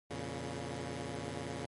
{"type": "tone cluster", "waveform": "10% pulse", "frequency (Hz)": [85.6, 117.8, 139.8], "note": ["F2", "A#2", "C#3"], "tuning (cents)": [-34, 19, 15], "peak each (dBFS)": [-36, -35, -34], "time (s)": [0.1, 1.66], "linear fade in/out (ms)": 10, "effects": ["MP3 48 kbps"]}